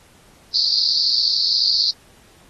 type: band-pass noise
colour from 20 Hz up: white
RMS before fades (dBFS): -18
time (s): 0.54-1.91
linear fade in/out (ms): 5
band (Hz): 4200 to 4900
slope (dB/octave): 96
effects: pink hiss -52 dBFS RMS until 2.49 s + AAC 32 kbps